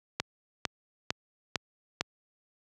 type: click train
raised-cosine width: 0.2 ms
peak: -10 dBFS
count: 5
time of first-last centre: 0.2-2.01 s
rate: 2.21 Hz
effects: high-pass 80 Hz 12 dB/octave